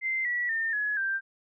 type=tone with pitch steps; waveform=sine; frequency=2080 / 1940.7 / 1810.7 / 1689.5 / 1576.3 Hz; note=C7 / B6 / A6 / G#6 / G6; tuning=-11 / -31 / +49 / +29 / +9 cents; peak=-26 dBFS; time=0.01-1.21 s; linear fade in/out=50 ms; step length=240 ms; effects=none